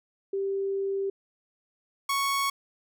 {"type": "tone pair in turn", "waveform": ["sine", "sawtooth"], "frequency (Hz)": [392, 1108.7], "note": ["G4", "C#6"], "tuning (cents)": [0, 0], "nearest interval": "octave + tritone", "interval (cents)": 1800, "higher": "second", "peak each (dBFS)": [-26, -21], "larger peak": "second", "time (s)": [[0.33, 1.1], [2.09, 2.5]], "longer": "first", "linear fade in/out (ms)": 5, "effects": []}